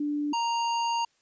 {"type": "tone pair in turn", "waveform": ["sine", "square"], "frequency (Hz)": [293.7, 932.4], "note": ["D4", "A#5"], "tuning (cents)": [0, 0], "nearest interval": "octave + minor sixth", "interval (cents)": 2000, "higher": "second", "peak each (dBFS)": -26, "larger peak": "neither", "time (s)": [[0, 0.33], [0.33, 1.05]], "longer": "second", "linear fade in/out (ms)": 5, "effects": ["white hiss -69 dBFS RMS until 1.21 s", "resampled to 16000 Hz"]}